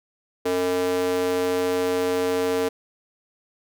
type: tone with high-pass filter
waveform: square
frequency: 90.7 Hz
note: F#2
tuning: 34 cents flat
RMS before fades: -23 dBFS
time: 0.45-2.69 s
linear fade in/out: 10 ms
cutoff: 390 Hz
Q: 5.5
effects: none